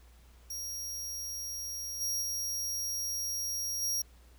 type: tone with level steps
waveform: sawtooth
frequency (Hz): 5640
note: F8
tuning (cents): +16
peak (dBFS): -34 / -28 / -30 / -27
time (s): 0.5-4.02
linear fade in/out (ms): 5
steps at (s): 2 / 2.21 / 3.81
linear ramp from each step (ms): 20
effects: added 60 Hz sine -55 dBFS peak until 4.38 s + pink hiss -64 dBFS RMS until 4.38 s